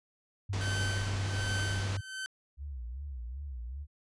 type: tone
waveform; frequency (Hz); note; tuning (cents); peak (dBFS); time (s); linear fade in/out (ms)
sine; 98; G2; 0; -31; 0.49-2.01; 10
type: low-pass noise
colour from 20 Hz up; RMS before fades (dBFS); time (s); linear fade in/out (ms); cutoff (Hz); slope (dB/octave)
pink; -39; 0.53-1.97; 2; 7000; 24
type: tone with tremolo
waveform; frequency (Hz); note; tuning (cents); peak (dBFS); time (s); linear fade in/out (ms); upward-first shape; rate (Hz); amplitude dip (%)
sawtooth; 1536; G6; -36; -30; 0.61-2.26; 0; sine; 1.3; 85
type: tone with vibrato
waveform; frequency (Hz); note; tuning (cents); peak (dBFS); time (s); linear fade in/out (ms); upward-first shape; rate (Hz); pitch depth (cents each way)
sine; 65; C2; -11; -37; 2.57-3.87; 50; sine; 2.6; 190
effects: resampled to 24000 Hz